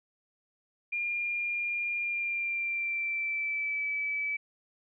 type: tone with pitch glide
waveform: sine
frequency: 2407 to 2300 Hz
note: D7 to D7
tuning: +42 to -37 cents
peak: -29 dBFS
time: 0.92-4.37 s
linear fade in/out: 10 ms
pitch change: -79 cents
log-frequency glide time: 1.99-3.85 s
effects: none